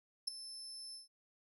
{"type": "tone with ADSR envelope", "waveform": "35% pulse", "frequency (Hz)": 5274, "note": "E8", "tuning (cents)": 0, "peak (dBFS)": -28, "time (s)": [0.27, 1.08], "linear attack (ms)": 11, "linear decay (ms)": 6, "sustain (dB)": -16, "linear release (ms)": 140, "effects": []}